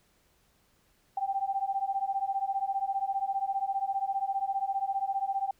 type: beating tone pair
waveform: sine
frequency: 776 / 791 Hz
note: G5 / G5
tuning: -18 / +15 cents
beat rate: 15 Hz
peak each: -31 dBFS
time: 1.17-5.51 s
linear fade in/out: 5 ms
effects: pink hiss -68 dBFS RMS until 5.59 s